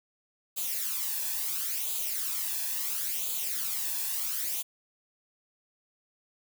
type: noise with flanger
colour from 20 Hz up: blue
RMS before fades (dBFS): -32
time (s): 0.56-4.63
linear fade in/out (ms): 20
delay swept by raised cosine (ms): 0.27 to 1.18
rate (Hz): 0.73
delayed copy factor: +0.65
effects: none